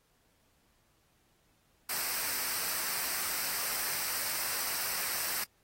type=noise with comb filter; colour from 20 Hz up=white; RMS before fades=-34 dBFS; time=1.89-5.44 s; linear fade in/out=5 ms; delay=0.29 ms; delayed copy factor=-0.55; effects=pink hiss -71 dBFS RMS until 5.63 s + AAC 48 kbps